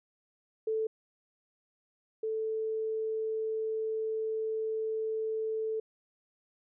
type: tone pair in turn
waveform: sine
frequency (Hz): 440 / 440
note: A4 / A4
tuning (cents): 0 / 0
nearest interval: unison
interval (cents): 0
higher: neither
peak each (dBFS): -28 / -30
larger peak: first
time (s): 0.67-0.87 / 2.23-5.8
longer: second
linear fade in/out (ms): 5
effects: none